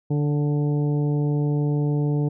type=harmonic tone with a mistuned harmonic; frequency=146.83 Hz; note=D3; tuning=in tune; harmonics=1 / 2 / 3 / 4 / 5 / 6; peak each=-20 / -27 / -30 / -41 / -41 / -44 dBFS; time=0.1-2.29 s; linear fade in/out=10 ms; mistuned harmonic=4; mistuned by=-32 cents; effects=none